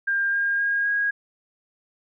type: tone with pitch steps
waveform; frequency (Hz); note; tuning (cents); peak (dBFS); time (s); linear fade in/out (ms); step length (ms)
sine; 1600 / 1613.9 / 1628 / 1642.1; G6 / G6 / G#6 / G#6; +35 / +50 / -35 / -20; -20; 0.07-1.11; 10; 260
effects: none